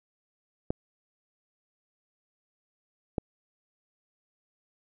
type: clicks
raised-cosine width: 2 ms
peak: -14 dBFS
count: 2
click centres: 0.705 / 3.182 s
effects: none